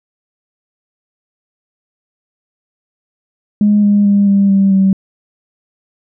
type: tone with pitch steps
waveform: sine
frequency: 207.7 / 204.6 / 201.6 / 198.55 / 195.59 / 192.67 Hz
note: G#3 / G#3 / G3 / G3 / G3 / G3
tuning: 0 / -26 / +49 / +22 / -4 / -30 cents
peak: -6 dBFS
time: 3.61-4.93 s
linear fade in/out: 2 ms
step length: 220 ms
effects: tanh soft clip ceiling -2 dBFS